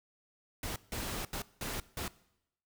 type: noise bursts at uneven times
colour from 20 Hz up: pink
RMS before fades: -38 dBFS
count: 5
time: 0.63-0.76 / 0.92-1.25 / 1.33-1.42 / 1.61-1.8 / 1.97-2.08 s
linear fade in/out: 2 ms
effects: noise-tail reverb RT60 0.8 s tail -20 dB re dry